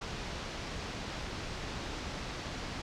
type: low-pass noise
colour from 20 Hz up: pink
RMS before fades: -40 dBFS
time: 0.01-2.82 s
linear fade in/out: 10 ms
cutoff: 5900 Hz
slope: 24 dB/octave
effects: none